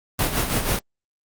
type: noise with tremolo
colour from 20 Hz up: pink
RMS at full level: -20 dBFS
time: 0.19-0.79 s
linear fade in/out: 2 ms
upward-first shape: sine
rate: 6.2 Hz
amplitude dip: 60%
effects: Opus 32 kbps